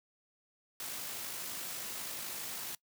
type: noise with amplitude modulation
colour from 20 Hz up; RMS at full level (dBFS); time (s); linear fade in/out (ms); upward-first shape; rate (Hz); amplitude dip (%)
white; -40; 0.8-2.75; 2; sine; 52; 25
effects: noise-tail reverb RT60 0.1 s tail -22 dB re dry + high-pass 100 Hz 12 dB/octave